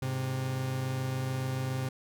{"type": "tone pair together", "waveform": "40% pulse", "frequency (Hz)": [103.83, 130.92], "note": ["G#2", "C3"], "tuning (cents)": [0, 1], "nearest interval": "major third", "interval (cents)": 401, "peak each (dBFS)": [-38, -30], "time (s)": [0.02, 1.89], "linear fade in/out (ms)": 5, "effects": []}